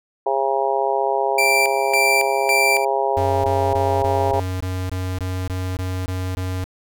harmonic tone, 135.7 Hz, C#3, 36 cents flat, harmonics 3 / 4 / 5 / 6 / 7, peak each -23 / -24 / -23 / -23 / -25 dBFS, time 0.26-4.4 s, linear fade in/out 5 ms
40% pulse tone with tremolo, 2349 Hz, D7, in tune, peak -15 dBFS, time 1.38-2.85 s, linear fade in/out 5 ms, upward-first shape square, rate 1.8 Hz, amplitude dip 75%
square tone bursts, 92.5 Hz, F#2, in tune, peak -23 dBFS, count 12, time 3.17-6.641 s, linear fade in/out 0 ms, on 270 ms, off 21 ms
effects none

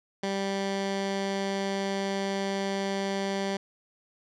15% pulse tone with low-pass filter, 196 Hz, G3, in tune, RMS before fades -30 dBFS, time 0.23-3.57 s, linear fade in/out 5 ms, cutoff 5400 Hz, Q 1.2, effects none

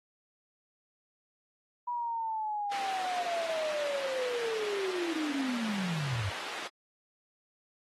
sine linear sweep, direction down, 976 to 92.5 Hz, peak -31 dBFS, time 1.87-6.3 s, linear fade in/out 10 ms
white band-pass noise, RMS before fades -41 dBFS, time 2.71-6.68 s, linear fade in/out 10 ms, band 360 to 2900 Hz, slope 12 dB/octave
effects AAC 32 kbps

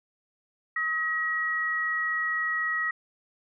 sine tone pair together, 1273.4 / 1908 Hz, D#6 / A#6, +40 / +40 cents, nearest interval perfect fifth, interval 700 cents, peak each -32 / -26 dBFS, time 0.76-2.91 s, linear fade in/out 5 ms, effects none

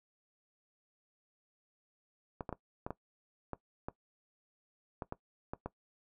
clicks, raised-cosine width 1 ms, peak -24 dBFS, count 11, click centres 2.408 / 2.492 / 2.527 / 2.865 / 2.906 / 3.533 / 3.885 / 5.022 / 5.124 / 5.535 / 5.66 s, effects noise-tail reverb RT60 0.1 s tail -18 dB re dry

